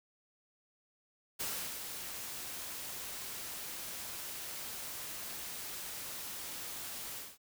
white noise with ADSR envelope, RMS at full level -37 dBFS, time 1.39-7.38 s, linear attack 17 ms, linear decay 360 ms, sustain -6 dB, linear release 210 ms, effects none

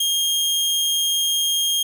sawtooth tone, 3231 Hz, G#7, 48 cents flat, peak -15 dBFS, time 0-1.83 s, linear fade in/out 5 ms, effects none

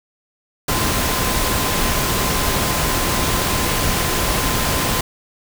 sine tone in noise, 1032 Hz, C6, 24 cents flat, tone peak -28 dBFS, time 0.68-5.01 s, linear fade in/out 5 ms, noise pink, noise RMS -19 dBFS, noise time 0.68-5.01 s, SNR -12 dB, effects none

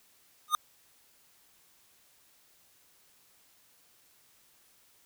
square tone with exponential growth, 1227 Hz, D#6, 25 cents flat, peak -19 dBFS, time 0.48-0.55 s, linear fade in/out 1 ms, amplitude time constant 15 ms, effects white hiss -64 dBFS RMS until 5.05 s

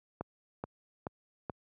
click train, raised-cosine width 1 ms, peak -22 dBFS, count 4, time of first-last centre 0.21-1.498 s, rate 2.33 Hz, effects high-pass 80 Hz 12 dB/octave

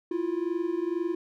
triangle tone pair together, 331.1 / 353.2 Hz, E4 / F4, +8 / +20 cents, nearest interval minor second, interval 112 cents, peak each -28 / -27 dBFS, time 0.11-1.15 s, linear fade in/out 5 ms, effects none

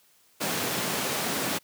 pink high-pass noise, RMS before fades -29 dBFS, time 0.4-1.59 s, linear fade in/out 20 ms, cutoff 170 Hz, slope 12 dB/octave, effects white hiss -62 dBFS RMS until 1.63 s + high-pass 100 Hz 12 dB/octave

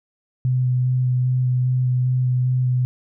sine tone with vibrato, 126.6 Hz, B2, 43 cents sharp, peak -16 dBFS, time 0.45-2.85 s, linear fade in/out 0 ms, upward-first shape square, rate 2.5 Hz, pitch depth 10 cents each way, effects none

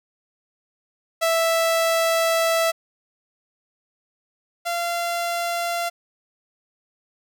sawtooth tone pair in turn, 659.3 / 688 Hz, E5 / F5, 0 / -26 cents, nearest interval minor second, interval 74 cents, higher second, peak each -14 / -19 dBFS, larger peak first, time 1.21-2.72 / 4.65-5.9 s, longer first, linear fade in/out 20 ms, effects none

